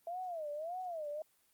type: tone with vibrato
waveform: sine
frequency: 659.3 Hz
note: E5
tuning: in tune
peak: -38 dBFS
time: 0.07-1.22 s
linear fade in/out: 2 ms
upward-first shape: sine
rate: 1.7 Hz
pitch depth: 210 cents each way
effects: white hiss -72 dBFS RMS until 1.53 s + Opus 24 kbps